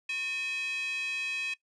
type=tone with high-pass filter; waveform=square; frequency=361.6 Hz; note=F#4; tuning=40 cents flat; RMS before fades=-33 dBFS; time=0.09-1.54 s; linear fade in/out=5 ms; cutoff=2500 Hz; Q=8; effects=noise-tail reverb RT60 0.1 s tail -19 dB re dry + resampled to 22050 Hz